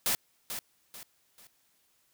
white noise with echo, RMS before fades -28 dBFS, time 0.06-0.15 s, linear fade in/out 0 ms, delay 440 ms, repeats 3, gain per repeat -9 dB, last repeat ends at 1.47 s, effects white hiss -70 dBFS RMS until 2.13 s

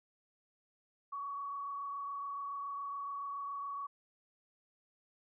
sine tone with frequency modulation, 1125 Hz, C#6, 25 cents sharp, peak -38 dBFS, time 1.12-3.87 s, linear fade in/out 10 ms, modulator 27.1 Hz, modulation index 0.69, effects none

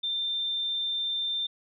sine tone, 3583 Hz, A7, 31 cents sharp, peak -27 dBFS, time 0.03-1.47 s, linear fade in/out 10 ms, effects none

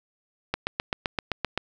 click train, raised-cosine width 0.3 ms, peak -9 dBFS, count 9, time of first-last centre 0.54-1.576 s, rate 7.72 Hz, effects none

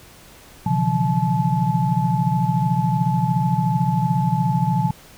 sine tone cluster, 125.4 / 142.8 / 165.7 / 179.3 / 864 Hz, B2 / D3 / E3 / F3 / A5, +27 / -48 / +9 / +46 / -32 cents, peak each -23 dBFS, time 0.66-4.91 s, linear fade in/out 5 ms, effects pink hiss -46 dBFS RMS until 5.17 s

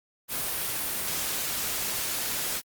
white noise, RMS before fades -30 dBFS, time 0.28-2.62 s, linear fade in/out 50 ms, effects Opus 32 kbps

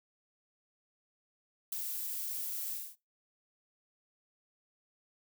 violet noise with ADSR envelope, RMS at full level -31 dBFS, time 1.72-2.96 s, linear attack 8 ms, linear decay 3 ms, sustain -7 dB, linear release 240 ms, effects noise-tail reverb RT60 0.2 s tail -18 dB re dry

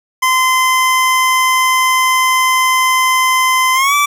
25% pulse tone with pitch glide, 1032 to 1158.4 Hz, C6 to D6, -24 to -24 cents, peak -6 dBFS, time 0.22-4.06 s, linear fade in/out 10 ms, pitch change +200 cents, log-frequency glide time 3.74-3.95 s, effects none

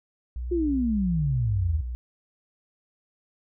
sine tone, 60.9 Hz, B1, 24 cents flat, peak -29 dBFS, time 0.36-1.95 s, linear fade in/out 0 ms
sine exponential sweep, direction down, 362.2 to 73.42 Hz, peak -22 dBFS, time 0.51-1.81 s, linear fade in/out 10 ms
effects none

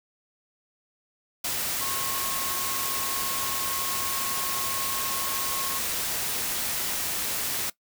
sine tone in noise, 1086 Hz, C#6, 36 cents flat, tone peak -35 dBFS, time 1.81-5.79 s, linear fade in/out 5 ms, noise white, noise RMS -29 dBFS, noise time 1.44-7.7 s, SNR -9 dB, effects noise-tail reverb RT60 0.1 s tail -19 dB re dry

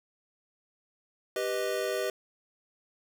square chord, G augmented, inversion none, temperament equal, 392 / 493.9 / 622.3 Hz, G4 / B4 / D#5, 0 / 0 / 0 cents, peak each -34 dBFS, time 1.36-2.1 s, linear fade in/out 2 ms, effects none

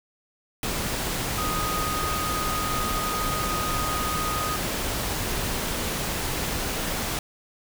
sine tone in noise, 1244.5 Hz, D#6, in tune, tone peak -28 dBFS, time 1.38-4.56 s, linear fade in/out 2 ms, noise pink, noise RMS -28 dBFS, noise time 0.63-7.19 s, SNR -3 dB, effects none

